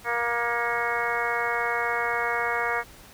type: harmonic tone with a mistuned harmonic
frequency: 236.2 Hz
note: A#3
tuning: 23 cents sharp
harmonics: 2 / 3 / 4 / 5 / 6 / 7 / 8 / 9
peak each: -32 / -32 / -32 / -32 / -32 / -32 / -32 / -32 dBFS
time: 0.04-2.84 s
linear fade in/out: 50 ms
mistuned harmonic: 9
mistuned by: +52 cents
effects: pink hiss -49 dBFS RMS until 3.13 s